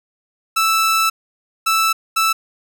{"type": "tone bursts at uneven times", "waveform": "sawtooth", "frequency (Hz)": 1318.5, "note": "E6", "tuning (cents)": 0, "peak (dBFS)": -10, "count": 3, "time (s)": [[0.56, 1.1], [1.66, 1.93], [2.16, 2.33]], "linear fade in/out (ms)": 10, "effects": []}